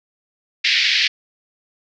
pink band-pass noise, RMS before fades -17 dBFS, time 0.64-1.08 s, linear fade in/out 10 ms, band 1900 to 5000 Hz, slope 48 dB/octave, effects none

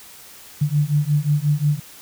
sine beating tone pair, 144.8 / 150.4 Hz, D3 / D3, -24 / +42 cents, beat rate 5.6 Hz, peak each -19 dBFS, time 0.61-1.8 s, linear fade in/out 10 ms, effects white hiss -43 dBFS RMS until 2.01 s

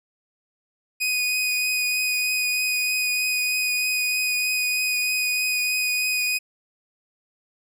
sawtooth tone with vibrato, 2489 Hz, D#7, in tune, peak -18 dBFS, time 1-6.39 s, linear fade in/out 20 ms, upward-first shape triangle, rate 3.2 Hz, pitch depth 12 cents each way, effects none

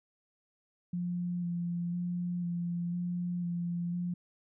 sine tone with vibrato, 174.61 Hz, F3, in tune, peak -31 dBFS, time 0.93-4.14 s, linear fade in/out 5 ms, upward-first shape square, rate 1 Hz, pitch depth 16 cents each way, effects none

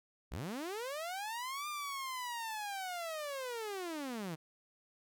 sawtooth linear two-way sweep, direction up then down, 44.25 to 1208 to 150.1 Hz, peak -35 dBFS, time 0.31-4.36 s, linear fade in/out 20 ms, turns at 1.68 s, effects none

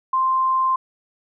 sine tone, 1046.5 Hz, C6, in tune, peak -16 dBFS, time 0.13-0.76 s, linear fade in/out 5 ms, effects none

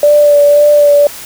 sine tone with vibrato, 584 Hz, D5, 10 cents flat, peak -3 dBFS, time 0.03-1.07 s, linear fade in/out 2 ms, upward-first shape sine, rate 1.9 Hz, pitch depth 19 cents each way, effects white hiss -28 dBFS RMS until 1.25 s

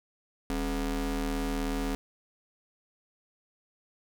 35% pulse ring-modulated tone, 155.56 Hz, D#3, in tune, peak -24 dBFS, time 0.5-1.95 s, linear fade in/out 0 ms, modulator 116 Hz, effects none

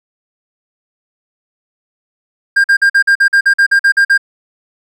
triangle tone bursts, 1602 Hz, G6, 37 cents sharp, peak -4 dBFS, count 13, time 2.56-4.178 s, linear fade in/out 10 ms, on 82 ms, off 46 ms, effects none

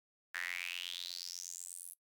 sawtooth tone with high-pass filter sweep, 88.2 Hz, F2, 18 cents sharp, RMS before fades -44 dBFS, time 0.34-1.94 s, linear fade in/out 10 ms, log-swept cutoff 1700 to 11000 Hz, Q 6.3, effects noise-tail reverb RT60 0.1 s tail -20 dB re dry

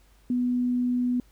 sine tone, 246.9 Hz, B3, in tune, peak -22 dBFS, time 0.3-1.2 s, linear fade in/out 2 ms, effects added 50 Hz sine -56 dBFS peak until 1.31 s + pink hiss -63 dBFS RMS until 1.31 s

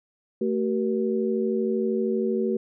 sine tone cluster, 222.9 / 381.4 / 474.2 Hz, A3 / G4 / A#4, +23 / -47 / +30 cents, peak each -26 / -25 / -29 dBFS, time 0.41-2.57 s, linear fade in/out 5 ms, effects none

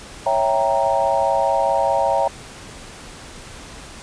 sine chord, C# diminished seventh, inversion none, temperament equal, 554.4 / 659.3 / 784 / 932.3 Hz, C#5 / E5 / G5 / Bb5, 0 / 0 / 0 / 0 cents, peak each -21 dBFS, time 0.26-2.28 s, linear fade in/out 5 ms, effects pink hiss -38 dBFS RMS until 4.02 s + resampled to 22050 Hz

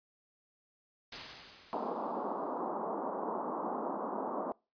white noise with exponential decay, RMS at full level -40 dBFS, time 1.12-2.69 s, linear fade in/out 5 ms, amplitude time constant 340 ms
white band-pass noise, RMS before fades -37 dBFS, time 1.73-4.52 s, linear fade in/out 0 ms, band 200 to 1100 Hz, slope 48 dB/octave
effects noise-tail reverb RT60 0.3 s tail -26 dB re dry + resampled to 11025 Hz

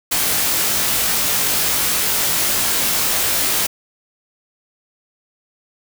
white noise with comb filter, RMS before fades -18 dBFS, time 0.11-3.67 s, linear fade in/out 10 ms, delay 20 ms, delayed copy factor -0.9, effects none

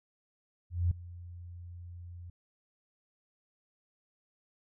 sine tone with ADSR envelope, 87.31 Hz, F2, in tune, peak -23 dBFS, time 0.7-2.3 s, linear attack 210 ms, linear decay 5 ms, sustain -20 dB, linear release 4 ms, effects none

